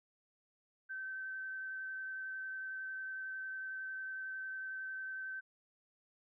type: tone with vibrato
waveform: sine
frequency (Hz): 1542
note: G6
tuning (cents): -29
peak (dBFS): -40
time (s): 0.89-5.41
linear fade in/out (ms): 20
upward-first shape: sine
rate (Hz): 11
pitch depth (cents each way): 9
effects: none